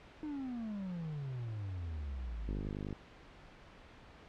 triangle exponential sweep, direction down, 311.1 to 43.41 Hz, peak -36 dBFS, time 0.23-2.68 s, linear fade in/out 0 ms
click train, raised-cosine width 3 ms, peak -28 dBFS, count 23, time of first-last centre 2.49-2.927 s, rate 50.3 Hz
effects pink hiss -56 dBFS RMS until 4.28 s + low-pass 3000 Hz 12 dB/octave

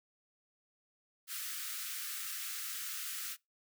white high-pass noise, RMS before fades -41 dBFS, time 1.27-3.37 s, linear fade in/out 50 ms, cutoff 1200 Hz, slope 96 dB/octave, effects noise-tail reverb RT60 0.2 s tail -23 dB re dry

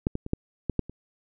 clicks, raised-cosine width 3 ms, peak -10 / -16 / -22 / -11 / -13 / -10 / -26 dBFS, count 7, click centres 0.069 / 0.154 / 0.264 / 0.334 / 0.697 / 0.793 / 0.896 s, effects none

